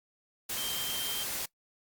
sine tone in noise, 3154 Hz, G7, 10 cents sharp, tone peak -35 dBFS, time 0.57-1.24 s, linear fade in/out 10 ms, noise white, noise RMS -35 dBFS, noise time 0.49-1.46 s, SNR -3 dB, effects noise-tail reverb RT60 0.1 s tail -21 dB re dry + Opus 48 kbps

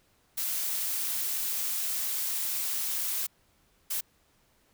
blue noise bursts at uneven times, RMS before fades -31 dBFS, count 2, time 0.37-3.27 / 3.9-4.01 s, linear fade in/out 10 ms, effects pink hiss -67 dBFS RMS until 4.73 s

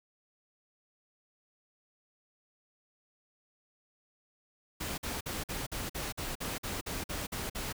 pink noise bursts, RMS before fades -37 dBFS, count 13, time 4.8-7.728 s, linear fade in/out 10 ms, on 180 ms, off 49 ms, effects none

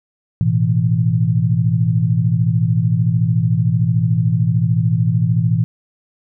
sine chord, A suspended second, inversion none, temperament equal, 110 / 123.47 / 164.81 Hz, A2 / B2 / E3, 0 / 0 / 0 cents, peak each -17 dBFS, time 0.41-5.64 s, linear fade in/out 0 ms, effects none

